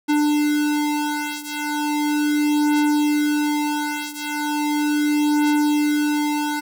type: beating tone pair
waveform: square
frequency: 296.8 / 297.17 Hz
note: D4 / D4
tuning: +18 / +21 cents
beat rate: 0.37 Hz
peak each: -21 / -23 dBFS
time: 0.08-6.61 s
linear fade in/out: 20 ms
effects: none